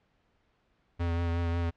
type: tone with vibrato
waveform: square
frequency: 85.1 Hz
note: F2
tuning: 44 cents flat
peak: -28 dBFS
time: 0.99-1.71 s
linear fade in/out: 20 ms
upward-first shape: triangle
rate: 5.5 Hz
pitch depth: 26 cents each way
effects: pink hiss -71 dBFS RMS until 1.76 s + low-pass 3000 Hz 12 dB/octave